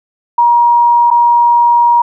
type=tone with dropouts; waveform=sine; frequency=950 Hz; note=A#5; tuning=33 cents sharp; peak=-5 dBFS; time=0.38-2.02 s; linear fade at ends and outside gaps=5 ms; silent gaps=1.104-1.111 s; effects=none